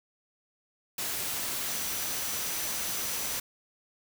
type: tone in noise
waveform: sine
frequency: 5940 Hz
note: F#8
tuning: 6 cents sharp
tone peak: -41 dBFS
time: 1.67-3.39 s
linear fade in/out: 5 ms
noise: white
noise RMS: -33 dBFS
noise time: 0.98-3.4 s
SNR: -11 dB
effects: none